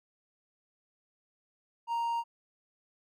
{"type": "tone", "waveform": "triangle", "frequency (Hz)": 932.3, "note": "A#5", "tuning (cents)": 0, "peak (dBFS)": -27, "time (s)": [1.87, 2.24], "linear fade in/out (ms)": 50, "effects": []}